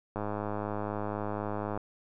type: click train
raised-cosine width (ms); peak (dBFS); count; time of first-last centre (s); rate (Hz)
1; -20; 169; 0.16-1.775; 104
effects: none